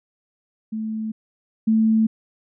sine tone pair in turn, 219 / 220.9 Hz, A3 / A3, -8 / +7 cents, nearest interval unison, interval 15 cents, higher second, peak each -24 / -14 dBFS, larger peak second, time 0.72-1.12 / 1.67-2.07 s, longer neither, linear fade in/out 10 ms, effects none

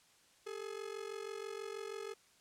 45% pulse ring-modulated tone, 423 Hz, G#4, 32 cents sharp, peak -39 dBFS, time 0.46-2.14 s, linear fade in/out 10 ms, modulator 23.1 Hz, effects white hiss -67 dBFS RMS until 2.4 s + low-pass 9000 Hz 12 dB/octave

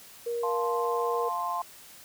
sine tone, 472.3 Hz, A#4, 23 cents sharp, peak -28 dBFS, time 0.26-1.29 s, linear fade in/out 10 ms
sine chord, F major, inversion none, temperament just, 698.5 / 873.1 / 1047.7 Hz, F5 / A5 / C6, 0 / -14 / +2 cents, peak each -34 / -35 / -30 dBFS, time 0.43-1.62 s, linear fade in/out 5 ms
effects white hiss -50 dBFS RMS until 2.04 s

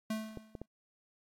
square tone with exponential decay, 218.3 Hz, A3, 13 cents flat, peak -32 dBFS, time 0.1-0.66 s, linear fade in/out 5 ms, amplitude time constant 120 ms
clicks, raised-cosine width 2 ms, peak -28 dBFS, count 3, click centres 0.373 / 0.552 / 0.616 s
effects AAC 48 kbps

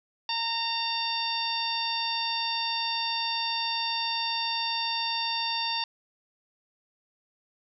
harmonic tone with a mistuned harmonic, 920 Hz, A#5, 23 cents flat, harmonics 1 / 2 / 3 / 4 / 5 / 6, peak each -32 / -40 / -35 / -33 / -32 / -39 dBFS, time 0.29-5.84 s, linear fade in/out 2 ms, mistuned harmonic 4, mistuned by -32 cents, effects none

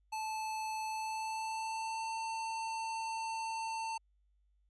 square tone with pitch glide, 873 to 897 Hz, A5 to A5, -14 to +33 cents, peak -37 dBFS, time 0.12-3.98 s, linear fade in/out 10 ms, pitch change +47 cents, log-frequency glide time 0.84-2.13 s, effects added 50 Hz sine -69 dBFS peak until 4.69 s + resampled to 24000 Hz

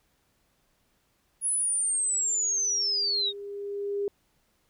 sine linear sweep, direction down, 10490 to 3661 Hz, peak -24 dBFS, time 1.41-3.33 s, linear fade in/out 50 ms
sine tone with exponential growth, 403.7 Hz, G#4, 49 cents flat, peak -25 dBFS, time 1.64-4.08 s, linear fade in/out 1 ms, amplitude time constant 530 ms
effects pink hiss -70 dBFS RMS until 4.69 s

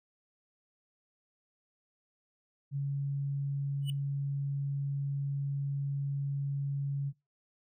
sine tone, 140 Hz, C#3, 18 cents sharp, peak -30 dBFS, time 2.71-7.13 s, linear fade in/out 50 ms
square tone with exponential growth, 2960 Hz, F#7, in tune, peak -35 dBFS, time 3.82-3.9 s, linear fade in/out 1 ms, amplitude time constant 16 ms
effects noise-tail reverb RT60 0.2 s tail -21 dB re dry

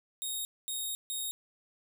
10% pulse tone bursts at uneven times, 3729 Hz, A#7, in tune, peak -26 dBFS, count 3, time 0.22-0.45 / 0.68-0.95 / 1.1-1.31 s, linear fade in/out 0 ms, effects none

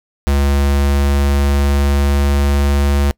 square tone with pitch glide, 70.2 to 70.73 Hz, C#2 to C#2, +22 to +35 cents, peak -12 dBFS, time 0.27-3.11 s, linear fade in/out 0 ms, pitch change +13 cents, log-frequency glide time 0.64-2.97 s, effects noise-tail reverb RT60 0.1 s tail -24 dB re dry

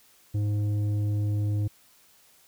triangle tone with tanh clipping, 103.83 Hz, G#2, in tune, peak -25 dBFS, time 0.34-1.68 s, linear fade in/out 10 ms, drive 12 dB, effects white hiss -59 dBFS RMS until 2.47 s

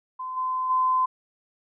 sine tone with level steps, 1027 Hz, C6, 33 cents flat, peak -30 / -24 / -19 dBFS, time 0.19-1.06 s, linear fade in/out 10 ms, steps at 0.36 / 0.69 s, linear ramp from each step 20 ms, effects none

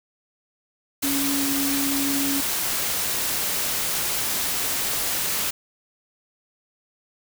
sine tone in noise, 278.3 Hz, C#4, 7 cents sharp, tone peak -24 dBFS, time 1.03-2.41 s, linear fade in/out 10 ms, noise white, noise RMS -25 dBFS, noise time 1.02-5.51 s, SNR -2 dB, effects none

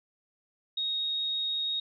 sine tone, 3749 Hz, A#7, 9 cents sharp, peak -28 dBFS, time 0.77-1.8 s, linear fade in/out 5 ms, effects none

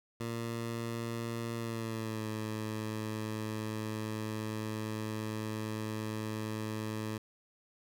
15% pulse tone with pitch glide, 115.9 to 108.76 Hz, A#2 to A2, -10 to -20 cents, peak -29 dBFS, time 0.2-7.18 s, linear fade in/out 5 ms, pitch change -110 cents, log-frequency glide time 1.56-2.26 s, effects none

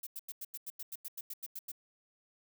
violet noise bursts, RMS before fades -42 dBFS, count 14, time 0.03-1.718 s, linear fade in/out 5 ms, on 37 ms, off 90 ms, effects none

